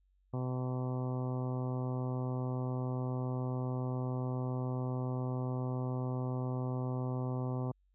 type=harmonic tone; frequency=127.2 Hz; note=C3; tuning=48 cents flat; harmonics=1 / 2 / 3 / 4 / 5 / 6 / 7 / 8 / 9; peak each=-34 / -40 / -44 / -46 / -48 / -50 / -51 / -52 / -53 dBFS; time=0.33-7.72 s; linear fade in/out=10 ms; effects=added 47 Hz sine -68 dBFS peak until 7.94 s